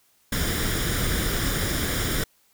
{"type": "noise with comb filter", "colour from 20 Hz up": "pink", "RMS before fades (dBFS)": -25, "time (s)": [0.32, 2.24], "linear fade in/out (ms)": 5, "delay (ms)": 0.57, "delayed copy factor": 0.6, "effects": ["white hiss -63 dBFS RMS until 2.53 s"]}